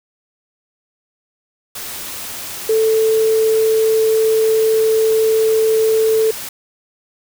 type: tone in noise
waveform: sine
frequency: 441.7 Hz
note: A4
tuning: 7 cents sharp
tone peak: -11 dBFS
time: 2.69-6.31 s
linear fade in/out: 5 ms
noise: white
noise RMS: -28 dBFS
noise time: 1.75-6.49 s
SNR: +14 dB
effects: none